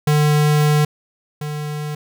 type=tone pair in turn; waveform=square; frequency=149.7 / 149.7 Hz; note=D3 / D3; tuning=+33 / +33 cents; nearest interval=unison; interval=0 cents; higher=neither; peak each=-13 / -24 dBFS; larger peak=first; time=0.07-0.85 / 1.41-1.95 s; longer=first; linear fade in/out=5 ms; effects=none